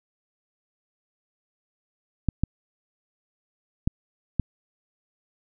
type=clicks; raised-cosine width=5 ms; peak=-9 dBFS; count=4; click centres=2.287 / 2.436 / 3.875 / 4.397 s; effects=none